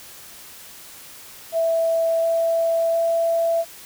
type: tone with pitch steps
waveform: sine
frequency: 659.3 / 663.1 / 667 Hz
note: E5 / E5 / E5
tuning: 0 / +10 / +20 cents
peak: -17 dBFS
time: 1.52-3.65 s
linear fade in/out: 50 ms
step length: 710 ms
effects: white hiss -42 dBFS RMS until 3.85 s